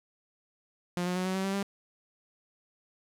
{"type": "tone with pitch steps", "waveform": "sawtooth", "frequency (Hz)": [176.9, 180.3, 183.77, 187.31, 190.92, 194.59, 198.33], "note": ["F3", "F#3", "F#3", "F#3", "G3", "G3", "G3"], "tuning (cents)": [23, -45, -12, 22, -45, -12, 20], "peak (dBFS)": -25, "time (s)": [0.97, 1.628], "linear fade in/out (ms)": 0, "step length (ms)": 94, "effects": ["low-pass 11000 Hz 12 dB/octave", "10-bit"]}